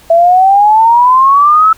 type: exponential sweep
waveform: sine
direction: up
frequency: 659.3 to 1319 Hz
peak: -3 dBFS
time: 0.1-1.73 s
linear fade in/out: 5 ms
effects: pink hiss -41 dBFS RMS until 1.77 s